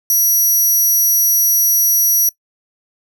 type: tone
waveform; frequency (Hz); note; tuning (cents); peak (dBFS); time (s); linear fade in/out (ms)
10% pulse; 5800; F#8; -35; -5; 0.1-2.29; 2
effects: noise-tail reverb RT60 0.1 s tail -22 dB re dry